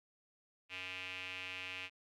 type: tone with band-pass filter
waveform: square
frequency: 92.5 Hz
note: F#2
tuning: in tune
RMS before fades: -45 dBFS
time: 0.69-1.9 s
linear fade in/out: 50 ms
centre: 2600 Hz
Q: 5.3
effects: none